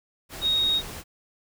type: tone in noise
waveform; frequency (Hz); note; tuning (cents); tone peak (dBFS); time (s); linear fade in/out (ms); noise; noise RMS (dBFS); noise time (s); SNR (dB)
sine; 3753; A#7; +11; -20; 0.41-0.82; 50; pink; -38; 0.29-1.04; +15
effects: none